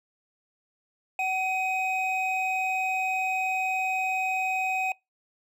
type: tone pair together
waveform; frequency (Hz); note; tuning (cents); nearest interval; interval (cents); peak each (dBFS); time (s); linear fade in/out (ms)
triangle; 753.5 / 2517; F#5 / D#7; +31 / +19; octave + major sixth; 2088; -26; 1.19-4.92; 2
effects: noise-tail reverb RT60 0.2 s tail -24 dB re dry